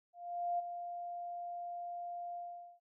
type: tone with ADSR envelope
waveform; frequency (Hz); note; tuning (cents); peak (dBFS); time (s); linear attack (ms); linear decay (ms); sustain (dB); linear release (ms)
sine; 699; F5; +1; -31; 0.13-2.8; 460; 16; -9; 440
effects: none